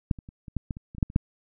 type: clicks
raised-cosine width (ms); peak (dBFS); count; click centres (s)
5; -10 / -28 / -30 / -28 / -15 / -18 / -26 / -30 / -24 / -9 / -29 / -8; 12; 0.112 / 0.188 / 0.289 / 0.482 / 0.567 / 0.708 / 0.769 / 0.949 / 0.983 / 1.028 / 1.101 / 1.161
effects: none